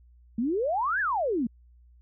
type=exponential two-way sweep; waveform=sine; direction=up then down; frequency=214.2 to 1760 to 214.2 Hz; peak=-24 dBFS; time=0.38-1.47 s; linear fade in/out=5 ms; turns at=1 s; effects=added 60 Hz sine -53 dBFS peak until 2.01 s